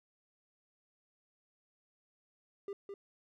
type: tone with echo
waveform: triangle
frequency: 398.7 Hz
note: G4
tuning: 29 cents sharp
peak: -36 dBFS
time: 2.68-2.73 s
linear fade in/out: 2 ms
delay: 210 ms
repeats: 1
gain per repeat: -4 dB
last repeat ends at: 2.94 s
effects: none